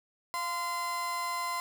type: tone pair together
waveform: 35% pulse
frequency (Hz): 696.2 / 1030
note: F5 / C6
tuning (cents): -6 / -28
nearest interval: perfect fifth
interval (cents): 678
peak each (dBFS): -39 / -30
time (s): 0.34-1.6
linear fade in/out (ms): 0
effects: none